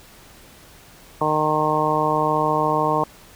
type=harmonic tone; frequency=153.5 Hz; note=D#3; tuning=23 cents flat; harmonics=1 / 2 / 3 / 4 / 5 / 6 / 7; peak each=-28 / -27 / -25 / -25 / -26 / -23 / -23 dBFS; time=1.21-3.04 s; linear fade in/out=2 ms; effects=pink hiss -47 dBFS RMS until 3.35 s